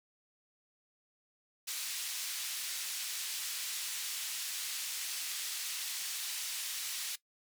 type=band-pass noise; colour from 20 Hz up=pink; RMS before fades=-39 dBFS; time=1.67-7.16 s; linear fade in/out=10 ms; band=3100 to 15000 Hz; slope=12 dB/octave; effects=noise-tail reverb RT60 0.1 s tail -18 dB re dry